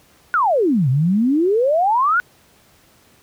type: exponential two-way sweep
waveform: sine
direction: down then up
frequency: 1496 to 123.47 to 1496 Hz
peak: -13 dBFS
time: 0.34-2.2 s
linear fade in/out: 0 ms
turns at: 0.89 s
effects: pink hiss -53 dBFS RMS until 3.22 s + high-pass 60 Hz 12 dB/octave